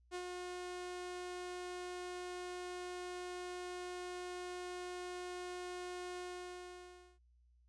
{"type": "tone with ADSR envelope", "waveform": "sawtooth", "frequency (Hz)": 359.4, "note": "F4", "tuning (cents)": 50, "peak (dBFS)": -36, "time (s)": [0.11, 7.19], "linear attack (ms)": 38, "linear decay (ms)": 71, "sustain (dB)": -3, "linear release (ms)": 1000, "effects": ["added 60 Hz sine -66 dBFS peak until 7.68 s", "resampled to 22050 Hz"]}